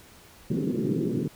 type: band-pass noise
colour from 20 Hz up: pink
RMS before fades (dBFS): -27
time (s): 0.5-1.28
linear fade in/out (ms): 5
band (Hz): 130 to 420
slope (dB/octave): 48
effects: pink hiss -52 dBFS RMS until 1.35 s